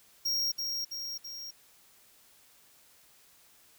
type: tone with echo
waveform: square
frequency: 5588 Hz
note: F8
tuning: in tune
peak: -28 dBFS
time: 0.25-0.52 s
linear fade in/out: 10 ms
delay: 330 ms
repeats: 3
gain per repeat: -4 dB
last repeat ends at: 1.51 s
effects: white hiss -61 dBFS RMS until 3.78 s